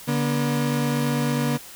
35% pulse tone pair together, 144.6 / 240 Hz, D3 / B3, -27 / -49 cents, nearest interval major sixth, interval 878 cents, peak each -22 dBFS, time 0.07-1.58 s, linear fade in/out 20 ms, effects white hiss -42 dBFS RMS until 1.75 s

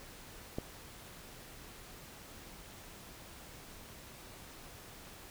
click, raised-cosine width 2 ms, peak -22 dBFS, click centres 0.585 s, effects pink hiss -52 dBFS RMS until 5.3 s

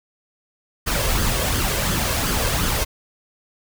pink noise with flanger, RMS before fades -21 dBFS, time 0.86-2.85 s, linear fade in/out 20 ms, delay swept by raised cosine 0.62 to 1.92 ms, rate 2.8 Hz, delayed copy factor +0.5, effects none

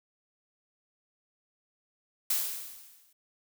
blue noise with exponential decay, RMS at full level -26 dBFS, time 2.3-3.13 s, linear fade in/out 5 ms, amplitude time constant 180 ms, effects none

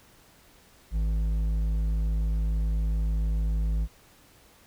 triangle tone with hard clipping, 53.5 Hz, A1, 48 cents flat, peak -25 dBFS, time 0.91-3.88 s, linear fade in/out 50 ms, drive 10 dB, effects pink hiss -57 dBFS RMS until 4.66 s

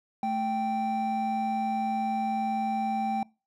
triangle tone pair together, 219.8 / 782 Hz, A3 / G5, -2 / -4 cents, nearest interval octave + minor seventh, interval 2198 cents, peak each -29 / -25 dBFS, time 0.23-3.23 s, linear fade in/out 2 ms, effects noise-tail reverb RT60 0.3 s tail -24 dB re dry + tanh soft clip ceiling -17 dBFS

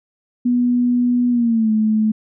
sine tone with pitch glide, 244.6 to 216.7 Hz, B3 to A3, -16 to -26 cents, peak -13 dBFS, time 0.45-2.12 s, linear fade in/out 10 ms, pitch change -210 cents, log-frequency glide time 1.3-1.71 s, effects none

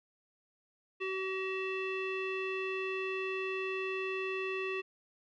square tone with low-pass filter, 380 Hz, F#4, 46 cents sharp, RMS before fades -36 dBFS, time 1-4.82 s, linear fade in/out 20 ms, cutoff 2600 Hz, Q 5.1, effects none

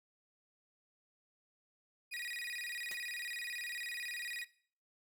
35% pulse tone with vibrato, 2176 Hz, C#7, 33 cents flat, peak -38 dBFS, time 2.11-4.45 s, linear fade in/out 20 ms, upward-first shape square, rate 18 Hz, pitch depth 220 cents each way
white noise with exponential decay, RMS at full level -43 dBFS, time 2.91-3 s, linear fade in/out 1 ms, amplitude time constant 19 ms
effects noise-tail reverb RT60 0.5 s tail -19 dB re dry

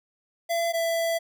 square tone pair in turn, 676 / 665.5 Hz, E5 / E5, +43 / +16 cents, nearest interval unison, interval 27 cents, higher first, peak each -24 dBFS, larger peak neither, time 0.49-0.73 / 0.73-1.19 s, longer second, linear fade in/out 20 ms, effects none

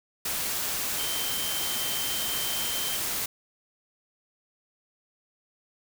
sine tone in noise, 3121 Hz, G7, 8 cents flat, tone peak -34 dBFS, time 0.98-2.97 s, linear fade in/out 5 ms, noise white, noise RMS -30 dBFS, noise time 0.25-3.26 s, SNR -7 dB, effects none

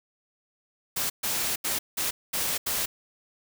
white noise bursts at uneven times, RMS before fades -28 dBFS, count 6, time 0.96-1.1 / 1.23-1.56 / 1.64-1.79 / 1.97-2.11 / 2.33-2.58 / 2.66-2.86 s, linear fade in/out 10 ms, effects none

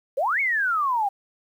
sine exponential two-way sweep, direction up then down, 493.9 to 2260 to 774 Hz, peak -20 dBFS, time 0.17-1.09 s, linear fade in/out 10 ms, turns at 0.4 s, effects 9-bit

